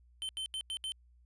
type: tone bursts at uneven times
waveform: square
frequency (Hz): 3086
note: G7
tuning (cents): -28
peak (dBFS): -36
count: 5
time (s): 0.22-0.29 / 0.37-0.46 / 0.54-0.61 / 0.7-0.77 / 0.84-0.92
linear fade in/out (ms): 0
effects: added 60 Hz sine -60 dBFS peak until 1.25 s + resampled to 22050 Hz